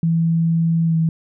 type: tone with pitch glide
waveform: sine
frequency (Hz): 165.2 to 162.27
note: E3 to E3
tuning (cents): +4 to -27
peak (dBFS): -14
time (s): 0.03-1.09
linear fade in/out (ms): 2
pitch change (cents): -31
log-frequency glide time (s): 0.85-0.96
effects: none